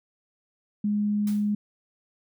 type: tone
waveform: sine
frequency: 207.7 Hz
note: G#3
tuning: in tune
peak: -22 dBFS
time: 0.84-1.55 s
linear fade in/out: 5 ms
type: noise with exponential decay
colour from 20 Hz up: white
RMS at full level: -40 dBFS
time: 1.27-1.55 s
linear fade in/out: 2 ms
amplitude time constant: 60 ms
effects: none